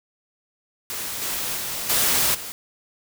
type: noise with level steps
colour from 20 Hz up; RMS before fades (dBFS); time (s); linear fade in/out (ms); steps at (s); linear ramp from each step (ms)
white; -30 / -27 / -29 / -20 / -34; 0.9-2.52; 0; 1.21 / 1.56 / 1.89 / 2.34; 10
effects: none